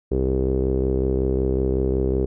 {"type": "tone with low-pass filter", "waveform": "sawtooth", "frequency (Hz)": 65.41, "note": "C2", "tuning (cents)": 0, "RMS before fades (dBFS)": -21, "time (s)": [0.11, 2.26], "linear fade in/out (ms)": 10, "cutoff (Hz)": 410, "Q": 6.4, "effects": []}